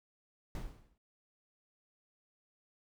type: noise with exponential decay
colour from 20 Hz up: brown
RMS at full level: -36 dBFS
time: 0.55-0.98 s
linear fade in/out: 2 ms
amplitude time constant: 93 ms
effects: none